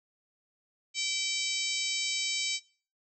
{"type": "harmonic tone", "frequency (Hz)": 771, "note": "G5", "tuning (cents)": -29, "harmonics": [3, 4, 5, 6, 7, 8, 9, 10], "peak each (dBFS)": [-35, -36, -37, -38, -38, -39, -40, -40], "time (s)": [0.94, 2.6], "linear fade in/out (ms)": 50, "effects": ["noise-tail reverb RT60 0.4 s tail -19 dB re dry"]}